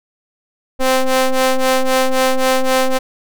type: ring-modulated tone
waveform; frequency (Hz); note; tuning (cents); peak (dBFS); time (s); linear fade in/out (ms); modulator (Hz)
sawtooth; 260.1; C4; -10; -5; 0.79-2.99; 20; 262
effects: none